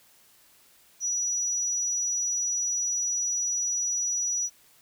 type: tone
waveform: sine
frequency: 5860 Hz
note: F#8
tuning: 18 cents flat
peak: -25 dBFS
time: 1-4.5 s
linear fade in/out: 50 ms
effects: white hiss -59 dBFS RMS until 4.81 s